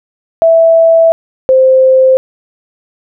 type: tone pair in turn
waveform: sine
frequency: 658 / 522.3 Hz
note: E5 / C5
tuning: -3 / -3 cents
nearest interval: major third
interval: 400 cents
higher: first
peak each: -3 dBFS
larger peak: neither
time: 0.42-1.12 / 1.49-2.17 s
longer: first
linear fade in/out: 0 ms
effects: none